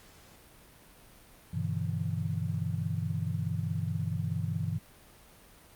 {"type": "chord", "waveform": "sine", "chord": "E minor seventh", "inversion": "first", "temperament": "just", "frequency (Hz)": [98.89, 123.61, 148.33, 164.81], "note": ["G2", "B2", "D3", "E3"], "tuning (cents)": [16, 2, 18, 0], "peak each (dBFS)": [-34, -36, -37, -34], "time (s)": [1.53, 4.79], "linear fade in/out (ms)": 10, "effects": ["pink hiss -56 dBFS RMS until 5.75 s", "Opus 48 kbps"]}